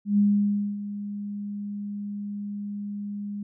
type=tone with ADSR envelope; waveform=sine; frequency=204.3 Hz; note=G#3; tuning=28 cents flat; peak=-16 dBFS; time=0.05-3.43 s; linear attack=130 ms; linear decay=590 ms; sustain=-14 dB; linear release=4 ms; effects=none